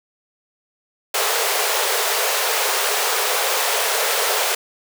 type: high-pass noise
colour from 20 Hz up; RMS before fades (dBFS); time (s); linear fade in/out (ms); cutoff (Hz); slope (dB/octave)
pink; -20; 1.14-4.55; 5; 400; 96
effects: none